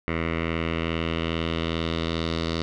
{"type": "tone with low-pass filter sweep", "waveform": "10% pulse", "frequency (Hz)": 82.41, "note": "E2", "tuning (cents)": 0, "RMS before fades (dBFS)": -27, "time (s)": [0.08, 2.62], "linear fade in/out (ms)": 0, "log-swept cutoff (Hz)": [2200, 4300], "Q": 2.9, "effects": []}